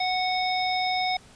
harmonic tone, 739 Hz, F#5, 2 cents flat, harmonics 1 / 3 / 5 / 7, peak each -25 / -30 / -32 / -33 dBFS, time 0-1.17 s, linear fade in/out 5 ms, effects pink hiss -52 dBFS RMS until 1.35 s + resampled to 22050 Hz

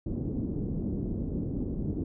white low-pass noise, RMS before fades -32 dBFS, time 0.06-2.04 s, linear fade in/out 5 ms, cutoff 310 Hz, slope 24 dB/octave, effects none

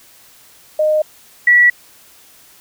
sine tone pair in turn, 615 / 1942.9 Hz, D#5 / B6, -20 / -29 cents, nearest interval octave + minor sixth, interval 1991 cents, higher second, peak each -11 / -6 dBFS, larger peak second, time 0.79-1.02 / 1.47-1.7 s, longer neither, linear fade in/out 5 ms, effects white hiss -46 dBFS RMS until 2.6 s

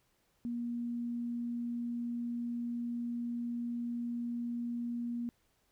sine tone, 237.9 Hz, A#3, 35 cents sharp, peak -34 dBFS, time 0.45-5.29 s, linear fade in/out 0 ms, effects pink hiss -74 dBFS RMS until 5.71 s

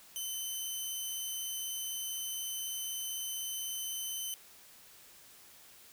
10% pulse tone, 3048 Hz, G7, 49 cents flat, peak -28 dBFS, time 0.16-4.34 s, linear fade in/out 0 ms, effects white hiss -57 dBFS RMS until 5.92 s

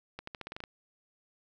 accelerating click train, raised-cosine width 0.3 ms, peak -24 dBFS, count 9, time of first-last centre 0.19-0.638 s, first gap 84 ms, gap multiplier 0.88, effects none

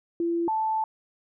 sine tone pair in turn, 339 / 877.7 Hz, E4 / A5, +49 / -5 cents, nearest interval octave + major third, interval 1646 cents, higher second, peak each -23 dBFS, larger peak neither, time 0.2-0.48 / 0.48-0.84 s, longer second, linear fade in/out 2 ms, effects none

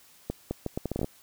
accelerating click train, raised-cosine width 2 ms, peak -16 dBFS, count 11, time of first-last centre 0.3-1.044 s, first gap 210 ms, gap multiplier 0.73, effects white hiss -57 dBFS RMS until 1.22 s

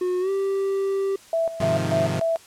triangle tone with pitch glide, 362.5 to 390.8 Hz, F#4 to G4, -35 to -5 cents, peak -19 dBFS, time 0.01-1.16 s, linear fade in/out 5 ms, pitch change +130 cents, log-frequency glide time 0.2-0.3 s
sine tone with tremolo, 659.3 Hz, E5, in tune, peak -19 dBFS, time 1.33-2.37 s, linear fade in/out 2 ms, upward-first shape square, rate 3.4 Hz, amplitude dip 75%
sawtooth chord, F minor seventh, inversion first, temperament equal with one note detuned, 103.83 / 130.81 / 154.94 / 174.61 Hz, Ab2 / C3 / Eb3 / F3, 0 / 0 / -7 / 0 cents, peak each -25 dBFS, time 1.6-2.2 s, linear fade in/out 5 ms
effects white hiss -49 dBFS RMS until 2.46 s + low-pass 10000 Hz 12 dB/octave

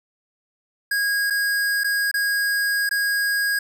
square tone with dropouts, 1640 Hz, G#6, 22 cents flat, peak -20 dBFS, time 0.91-3.59 s, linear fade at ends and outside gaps 5 ms, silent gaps 1.301-1.305 / 1.836-1.843 / 2.114-2.14 / 2.892-2.91 s, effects none

